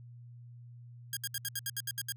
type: tone bursts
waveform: 5% pulse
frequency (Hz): 1623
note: G#6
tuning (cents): -40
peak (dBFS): -22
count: 10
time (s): 1.13-2.122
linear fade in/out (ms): 2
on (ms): 38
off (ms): 68
effects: added 120 Hz sine -48 dBFS peak until 2.16 s